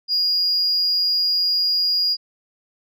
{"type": "tone", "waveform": "sine", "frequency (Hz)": 4861, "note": "D#8", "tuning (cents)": -41, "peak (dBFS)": -15, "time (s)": [0.08, 2.17], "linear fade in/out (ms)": 50, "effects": ["tanh soft clip ceiling -14 dBFS"]}